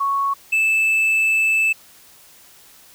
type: tone pair in turn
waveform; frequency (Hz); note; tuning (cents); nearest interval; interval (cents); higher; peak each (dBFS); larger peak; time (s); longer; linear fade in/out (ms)
sine / triangle; 1108.7 / 2630; C#6 / E7; 0 / -5; octave + minor third; 1495; second; -17 / -13; second; 0-0.34 / 0.52-1.73; second; 10
effects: white hiss -48 dBFS RMS until 2.94 s